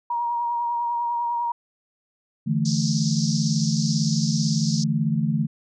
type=tone with vibrato; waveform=sine; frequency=948 Hz; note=A#5; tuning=29 cents sharp; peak=-22 dBFS; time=0.1-1.52 s; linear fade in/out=5 ms; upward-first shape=sine; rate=10 Hz; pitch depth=20 cents each way
type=chord; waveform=sine; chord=D suspended second; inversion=none; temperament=equal; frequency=146.83 / 164.81 / 220 Hz; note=D3 / E3 / A3; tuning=0 / 0 / 0 cents; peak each=-24 dBFS; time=2.46-5.47 s; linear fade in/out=20 ms
type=band-pass noise; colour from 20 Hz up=pink; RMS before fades=-31 dBFS; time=2.65-4.84 s; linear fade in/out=5 ms; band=4700 to 6200 Hz; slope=48 dB/octave
effects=none